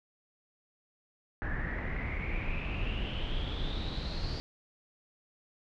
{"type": "noise with low-pass filter sweep", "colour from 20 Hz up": "brown", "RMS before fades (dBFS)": -34, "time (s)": [1.42, 4.4], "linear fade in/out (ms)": 0, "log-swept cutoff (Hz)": [1700, 4600], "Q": 9.9, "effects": []}